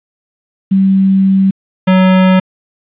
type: tone pair in turn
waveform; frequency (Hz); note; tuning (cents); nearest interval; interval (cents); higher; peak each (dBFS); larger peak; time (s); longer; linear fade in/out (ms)
sine / square; 192.8 / 186.56; G3 / F#3; -28 / +15; minor second; 57; first; -6; neither; 0.71-1.51 / 1.87-2.4; first; 10
effects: resampled to 8000 Hz + 7-bit